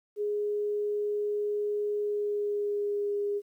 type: tone with pitch glide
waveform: sine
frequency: 415.3 to 408.2 Hz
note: G#4 to G#4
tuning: 0 to -30 cents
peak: -27 dBFS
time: 0.16-3.42 s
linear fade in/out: 50 ms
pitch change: -30 cents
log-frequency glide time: 2-3.16 s
effects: 11-bit